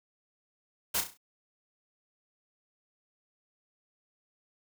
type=noise with echo; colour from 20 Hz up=white; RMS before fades=-29 dBFS; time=0.94-1.01 s; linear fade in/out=10 ms; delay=33 ms; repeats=5; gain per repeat=-7 dB; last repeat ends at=1.175 s; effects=none

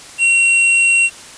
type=tone with tanh clipping; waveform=sine; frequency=2738 Hz; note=F7; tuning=35 cents flat; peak=-11 dBFS; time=0.18-1.1 s; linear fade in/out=50 ms; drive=13 dB; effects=white hiss -36 dBFS RMS until 1.37 s + resampled to 22050 Hz

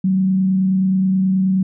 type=tone with frequency modulation; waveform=sine; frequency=189.1 Hz; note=F#3; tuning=38 cents sharp; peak=-13 dBFS; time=0.04-1.63 s; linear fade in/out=5 ms; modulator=29.4 Hz; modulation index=0.22; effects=none

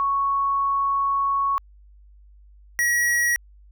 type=tone pair in turn; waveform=sine / square; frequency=1108.7 / 1912.2 Hz; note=C#6 / A#6; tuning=0 / +44 cents; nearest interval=major sixth; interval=944 cents; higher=second; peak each=-19 dBFS; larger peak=neither; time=0-1.58 / 2.79-3.36 s; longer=first; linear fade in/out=0 ms; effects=added 50 Hz sine -47 dBFS peak until 3.71 s

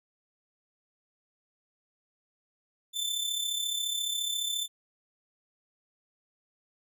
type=tone with amplitude modulation; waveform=sawtooth; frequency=3536 Hz; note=A7; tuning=8 cents sharp; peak=-24 dBFS; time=2.93-4.68 s; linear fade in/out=50 ms; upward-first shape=sine; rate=34.4 Hz; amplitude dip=55%; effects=none

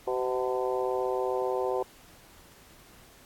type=harmonic tone with a mistuned harmonic; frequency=127.2 Hz; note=C3; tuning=48 cents flat; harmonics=3 / 4 / 5 / 6 / 7 / 8; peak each=-30 / -31 / -37 / -36 / -36 / -40 dBFS; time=0.07-1.83 s; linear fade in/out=5 ms; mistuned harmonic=6; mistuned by=-35 cents; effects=pink hiss -55 dBFS RMS until 3.25 s + AAC 64 kbps

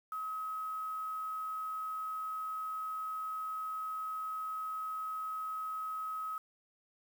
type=tone with quantisation; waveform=sine; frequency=1276 Hz; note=D#6; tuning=43 cents sharp; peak=-36 dBFS; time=0.12-6.38 s; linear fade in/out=2 ms; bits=9; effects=none

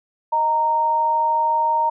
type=tone pair together; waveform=sine; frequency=622.3 / 926.5 Hz; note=D#5 / A#5; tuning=0 / -11 cents; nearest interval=perfect fifth; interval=689 cents; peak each=-27 / -16 dBFS; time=0.32-1.9 s; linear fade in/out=10 ms; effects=none

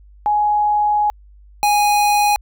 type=tone pair in turn; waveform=sine / square; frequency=836 / 827.8 Hz; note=G#5 / G#5; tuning=+11 / -6 cents; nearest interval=unison; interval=17 cents; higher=first; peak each=-13 dBFS; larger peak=neither; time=0.26-1.1 / 1.63-2.36 s; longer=first; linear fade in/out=0 ms; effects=added 50 Hz sine -42 dBFS peak until 2.41 s

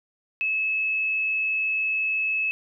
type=tone; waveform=sine; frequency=2594 Hz; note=E7; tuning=28 cents flat; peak=-22 dBFS; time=0.41-2.51 s; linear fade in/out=0 ms; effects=none

